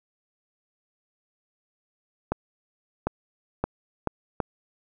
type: accelerating click train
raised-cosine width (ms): 1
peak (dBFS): -10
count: 5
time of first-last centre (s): 2.32-4.402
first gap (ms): 750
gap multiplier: 0.76
effects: none